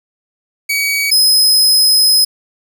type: tone pair in turn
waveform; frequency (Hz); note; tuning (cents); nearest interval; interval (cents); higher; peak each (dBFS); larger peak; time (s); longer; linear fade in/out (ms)
sawtooth; 2264 / 5083; C#7 / D#8; +36 / +36; octave + major second; 1400; second; -10 / -5; second; 0.69-1.11 / 1.11-2.25; second; 10
effects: none